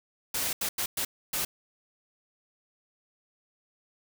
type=noise bursts at uneven times; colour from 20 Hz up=white; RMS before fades=-30 dBFS; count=5; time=0.34-0.53 / 0.61-0.69 / 0.78-0.86 / 0.97-1.05 / 1.33-1.45 s; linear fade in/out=5 ms; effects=none